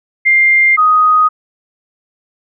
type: tone pair in turn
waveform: sine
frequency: 2100 / 1248.7 Hz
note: C7 / D#6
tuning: +6 / +6 cents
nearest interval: major sixth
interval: 900 cents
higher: first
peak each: -6 dBFS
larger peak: neither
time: 0.25-0.77 / 0.77-1.29 s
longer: neither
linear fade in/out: 20 ms
effects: none